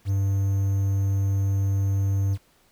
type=tone with quantisation; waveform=triangle; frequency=98 Hz; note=G2; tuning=in tune; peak=-18 dBFS; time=0.05-2.38 s; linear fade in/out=50 ms; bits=8; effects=pink hiss -61 dBFS RMS until 2.71 s